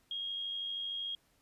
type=tone with amplitude modulation; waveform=sine; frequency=3264 Hz; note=G#7; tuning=31 cents flat; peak=-34 dBFS; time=0.11-1.15 s; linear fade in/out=2 ms; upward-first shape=sine; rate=92.9 Hz; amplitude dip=35%; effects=pink hiss -71 dBFS RMS until 1.41 s + resampled to 32000 Hz